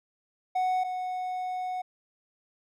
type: tone pair in turn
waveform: triangle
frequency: 740 / 736 Hz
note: F#5 / F#5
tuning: 0 / -9 cents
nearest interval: unison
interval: 9 cents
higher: first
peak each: -22 / -28 dBFS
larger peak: first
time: 0.55-0.84 / 0.84-1.82 s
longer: second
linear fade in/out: 10 ms
effects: none